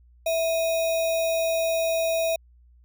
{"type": "tone with sample-and-hold", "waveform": "sine", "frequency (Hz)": 656, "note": "E5", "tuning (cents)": -9, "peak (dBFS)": -21, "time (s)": [0.26, 2.36], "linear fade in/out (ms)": 5, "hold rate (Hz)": 3150, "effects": ["added 60 Hz sine -52 dBFS peak until 2.84 s"]}